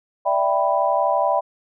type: chord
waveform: sine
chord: E minor seventh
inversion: third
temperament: equal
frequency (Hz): 587.3 / 659.3 / 784 / 987.8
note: D5 / E5 / G5 / B5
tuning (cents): 0 / 0 / 0 / 0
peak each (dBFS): -22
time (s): 0.25-1.41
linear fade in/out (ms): 20
effects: none